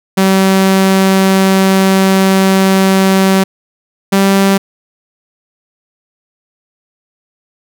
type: tone pair in turn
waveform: sawtooth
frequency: 191.6 / 195.4 Hz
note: G3 / G3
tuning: -39 / -5 cents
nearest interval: unison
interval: 34 cents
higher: second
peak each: -3 dBFS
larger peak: neither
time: 0.17-3.44 / 4.12-4.58 s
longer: first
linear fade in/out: 10 ms
effects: none